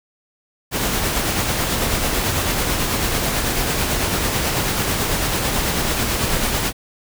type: noise with tremolo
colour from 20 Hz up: pink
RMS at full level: -19 dBFS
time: 0.71-6.73 s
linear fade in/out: 50 ms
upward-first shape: sine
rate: 9.1 Hz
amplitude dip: 30%
effects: none